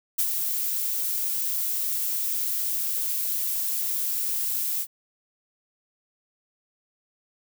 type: noise with ADSR envelope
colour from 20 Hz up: violet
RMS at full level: -22 dBFS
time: 0.18-4.87 s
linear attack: 13 ms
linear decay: 66 ms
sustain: -5 dB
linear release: 65 ms
effects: none